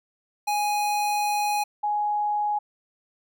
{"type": "tone pair in turn", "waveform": ["square", "sine"], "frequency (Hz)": [830.6, 833.9], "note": ["G#5", "G#5"], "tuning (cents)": [0, 7], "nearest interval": "unison", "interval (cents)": 7, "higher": "second", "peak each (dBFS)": [-23, -22], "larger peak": "second", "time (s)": [[0.47, 1.64], [1.83, 2.59]], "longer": "first", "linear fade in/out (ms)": 10, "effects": []}